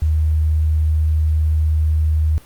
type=tone; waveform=sine; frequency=77.78 Hz; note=D#2; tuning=in tune; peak=-13 dBFS; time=0.02-2.38 s; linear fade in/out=0 ms; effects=pink hiss -47 dBFS RMS until 2.45 s + Opus 48 kbps